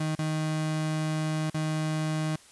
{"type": "tone with dropouts", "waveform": "35% pulse", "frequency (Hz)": 156, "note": "D#3", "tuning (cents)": 5, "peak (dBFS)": -25, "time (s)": [0, 2.36], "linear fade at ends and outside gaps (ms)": 5, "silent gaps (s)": [[0.153, 0.188], [1.501, 1.543]], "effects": ["white hiss -54 dBFS RMS until 2.51 s", "resampled to 24000 Hz"]}